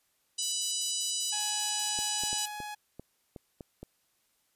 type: harmonic tone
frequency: 987.8 Hz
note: B5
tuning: in tune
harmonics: 3 / 4 / 5 / 6 / 7 / 8 / 9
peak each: -38 / -38 / -38 / -38 / -38 / -38 / -38 dBFS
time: 0.38-2.46 s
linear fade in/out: 10 ms
type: noise with tremolo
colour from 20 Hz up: violet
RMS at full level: -42 dBFS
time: 0.42-2.58 s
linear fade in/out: 5 ms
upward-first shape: square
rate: 5.1 Hz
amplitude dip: 80%
type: tone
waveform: sawtooth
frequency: 839 Hz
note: G#5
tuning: 17 cents sharp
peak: -34 dBFS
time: 1.32-2.75 s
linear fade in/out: 10 ms
type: clicks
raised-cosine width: 2 ms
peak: -29 dBFS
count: 8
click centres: 1.989 / 2.236 / 2.33 / 2.603 / 2.996 / 3.362 / 3.608 / 3.83 s
effects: white hiss -73 dBFS RMS until 4.55 s + resampled to 32000 Hz